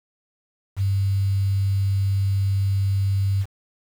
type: tone with quantisation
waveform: sine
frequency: 97.9 Hz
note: G2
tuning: 2 cents flat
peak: -18 dBFS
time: 0.76-3.46 s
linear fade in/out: 50 ms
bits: 7
effects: none